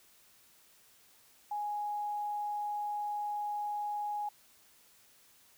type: tone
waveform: sine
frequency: 830.6 Hz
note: G#5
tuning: in tune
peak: -33 dBFS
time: 1.51-4.29 s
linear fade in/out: 5 ms
effects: white hiss -63 dBFS RMS until 5.57 s